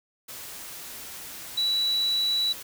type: tone in noise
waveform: sine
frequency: 3932 Hz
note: B7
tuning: 8 cents flat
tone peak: -22 dBFS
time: 1.57-2.53 s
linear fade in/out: 10 ms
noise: white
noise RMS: -40 dBFS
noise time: 0.28-2.63 s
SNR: +15 dB
effects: none